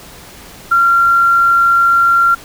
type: tone with quantisation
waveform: sine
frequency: 1377 Hz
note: F6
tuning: 25 cents flat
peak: -7 dBFS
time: 0.71-2.35 s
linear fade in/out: 10 ms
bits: 6
effects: pink hiss -36 dBFS RMS until 2.44 s